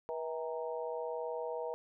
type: harmonic tone with a mistuned harmonic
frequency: 161.2 Hz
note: E3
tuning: 38 cents flat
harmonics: 3 / 4 / 5 / 6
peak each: -38 / -41 / -47 / -44 dBFS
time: 0.09-1.74 s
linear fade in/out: 0 ms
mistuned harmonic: 6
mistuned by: -70 cents
effects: none